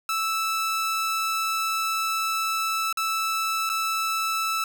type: tone with dropouts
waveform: sawtooth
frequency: 1316 Hz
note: E6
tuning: 3 cents flat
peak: -20 dBFS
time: 0.09-4.64 s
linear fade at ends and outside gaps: 2 ms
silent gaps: 2.927-2.972 / 3.693-3.698 s
effects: none